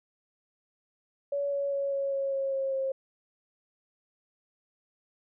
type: tone with pitch steps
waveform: sine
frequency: 566 / 561.4 / 556.9 / 552.4 / 548 / 543.6 / 539.2 / 534.9 Hz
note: C#5 / C#5 / C#5 / C#5 / C#5 / C#5 / C#5 / C5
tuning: +36 / +22 / +8 / -6 / -20 / -34 / -48 / +38 cents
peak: -27 dBFS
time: 1.32-2.92 s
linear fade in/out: 5 ms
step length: 200 ms
effects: none